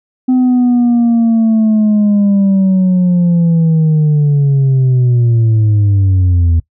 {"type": "linear sweep", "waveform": "sine", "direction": "down", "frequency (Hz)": [256.5, 81.4], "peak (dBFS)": -4, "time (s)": [0.28, 6.6], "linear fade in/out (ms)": 10, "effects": ["noise-tail reverb RT60 0.1 s tail -22 dB re dry", "tanh soft clip ceiling -6 dBFS"]}